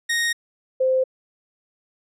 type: tone pair in turn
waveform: sawtooth / sine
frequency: 1864.7 / 519.8 Hz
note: A#6 / C5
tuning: 0 / -11 cents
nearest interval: octave + minor seventh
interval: 2211 cents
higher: first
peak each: -16 dBFS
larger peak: neither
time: 0.09-0.33 / 0.8-1.04 s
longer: neither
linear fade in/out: 10 ms
effects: low-pass 11000 Hz 12 dB/octave